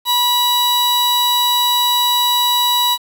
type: tone pair together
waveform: 45% pulse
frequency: 975 / 3900 Hz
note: B5 / B7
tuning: -23 / -23 cents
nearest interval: 2 octaves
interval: 2400 cents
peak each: -16 dBFS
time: 0.05-2.98 s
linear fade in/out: 50 ms
effects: 7-bit

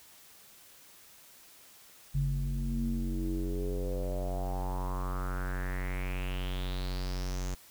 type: tone with low-pass filter sweep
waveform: square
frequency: 45.95 Hz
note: F#1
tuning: 11 cents flat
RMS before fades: -33 dBFS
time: 2.14-7.55 s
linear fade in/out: 10 ms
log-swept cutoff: 140 to 6900 Hz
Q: 5.6
effects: white hiss -56 dBFS RMS until 7.7 s

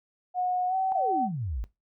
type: tone with pitch glide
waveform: sine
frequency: 728 to 761.1 Hz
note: F#5 to F#5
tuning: -28 to +49 cents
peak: -24 dBFS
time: 0.34-1.29 s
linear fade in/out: 50 ms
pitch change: +77 cents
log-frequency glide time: 0.68-0.75 s
type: exponential sweep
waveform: sine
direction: down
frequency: 821 to 48.5 Hz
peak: -29 dBFS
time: 0.92-1.64 s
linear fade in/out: 0 ms
effects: noise-tail reverb RT60 0.2 s tail -18 dB re dry

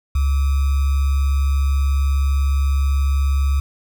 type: tone with sample-and-hold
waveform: sine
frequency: 69.1 Hz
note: C#2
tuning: 5 cents flat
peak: -14 dBFS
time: 0.15-3.6 s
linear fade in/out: 5 ms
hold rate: 1225 Hz
effects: none

